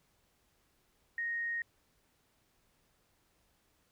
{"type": "tone", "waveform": "sine", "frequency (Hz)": 1864.7, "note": "A#6", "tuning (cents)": 0, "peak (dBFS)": -33, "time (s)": [1.18, 1.62], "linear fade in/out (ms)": 2, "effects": ["pink hiss -73 dBFS RMS until 3.91 s"]}